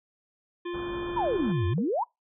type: harmonic tone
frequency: 349.2 Hz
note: F4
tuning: in tune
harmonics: 1 / 3 / 5 / 7 / 9 / 10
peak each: -31 / -41 / -45 / -48 / -50 / -51 dBFS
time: 0.65-1.74 s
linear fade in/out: 10 ms
type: low-pass noise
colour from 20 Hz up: pink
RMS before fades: -41 dBFS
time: 0.73-1.53 s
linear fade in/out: 20 ms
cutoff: 1600 Hz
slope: 96 dB/octave
type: exponential two-way sweep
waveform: sine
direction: down then up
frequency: 1046.5 to 84.2 to 1046.5 Hz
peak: -24 dBFS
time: 1.16-2.04 s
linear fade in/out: 10 ms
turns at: 1.67 s
type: tone with exponential decay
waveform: sine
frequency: 470.4 Hz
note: A#4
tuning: 16 cents sharp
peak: -30 dBFS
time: 1.78-2.01 s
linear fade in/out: 1 ms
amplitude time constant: 48 ms
effects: noise-tail reverb RT60 0.2 s tail -26 dB re dry